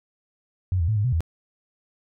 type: tone with pitch steps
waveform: sine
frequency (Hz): 92.3 / 82.7 / 109.1 / 103.3 / 126.1 / 81.9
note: F#2 / E2 / A2 / G#2 / B2 / E2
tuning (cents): -4 / +6 / -14 / -9 / +36 / -11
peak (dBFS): -19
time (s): 0.72-1.206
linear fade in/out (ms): 0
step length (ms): 81
effects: none